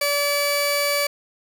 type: tone pair together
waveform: sawtooth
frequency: 575 / 2300 Hz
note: D5 / D7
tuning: -37 / -37 cents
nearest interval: 2 octaves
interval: 2400 cents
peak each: -18 dBFS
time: 0.01-1.07 s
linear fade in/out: 5 ms
effects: none